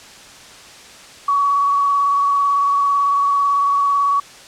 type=tone with vibrato; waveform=sine; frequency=1128 Hz; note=C#6; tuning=30 cents sharp; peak=-13 dBFS; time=1.28-4.2 s; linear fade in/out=5 ms; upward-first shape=square; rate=18 Hz; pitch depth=14 cents each way; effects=white hiss -40 dBFS RMS until 4.47 s + low-pass 7000 Hz 12 dB/octave